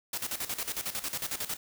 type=noise with tremolo; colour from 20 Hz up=white; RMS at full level=-33 dBFS; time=0.13-1.57 s; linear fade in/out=5 ms; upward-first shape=square; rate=11 Hz; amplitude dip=75%; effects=none